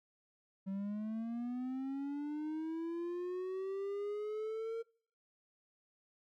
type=linear sweep; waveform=triangle; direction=up; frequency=190.5 to 459.9 Hz; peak=-35 dBFS; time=0.66-4.83 s; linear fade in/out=20 ms; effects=noise-tail reverb RT60 0.5 s tail -24 dB re dry